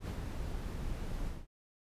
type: noise with ADSR envelope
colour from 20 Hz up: brown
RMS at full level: -35 dBFS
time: 0-1.47 s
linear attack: 73 ms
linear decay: 99 ms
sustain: -3 dB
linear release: 200 ms
effects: resampled to 32000 Hz